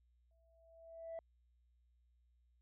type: tone with exponential growth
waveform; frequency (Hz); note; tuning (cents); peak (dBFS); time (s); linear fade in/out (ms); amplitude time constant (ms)
sine; 659.3; E5; 0; -40; 0.31-1.19; 1; 190
effects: tanh soft clip ceiling -41 dBFS + added 60 Hz sine -70 dBFS peak until 2.61 s